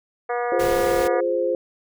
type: harmonic tone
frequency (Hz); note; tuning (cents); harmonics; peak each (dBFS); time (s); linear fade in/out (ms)
241.4; B3; -39; 2 / 3 / 4 / 5 / 6 / 7 / 8 / 9; -25 / -26 / -34 / -32 / -37 / -35 / -39 / -41; 0.29-1.21; 10
type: chord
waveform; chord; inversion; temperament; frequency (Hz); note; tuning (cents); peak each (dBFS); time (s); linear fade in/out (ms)
sine; F minor; none; equal; 349.2 / 415.3 / 523.3; F4 / Ab4 / C5; 0 / 0 / 0; -25 / -27 / -21; 0.52-1.55; 2
type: noise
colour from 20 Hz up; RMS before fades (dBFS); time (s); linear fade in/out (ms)
pink; -31; 0.59-1.08; 10
effects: none